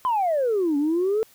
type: exponential two-way sweep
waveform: sine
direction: down then up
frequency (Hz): 1046.5 to 280 to 452.2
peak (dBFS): -18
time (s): 0.05-1.23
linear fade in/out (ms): 0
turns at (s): 0.77
effects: tanh soft clip ceiling -16 dBFS + white hiss -55 dBFS RMS until 1.34 s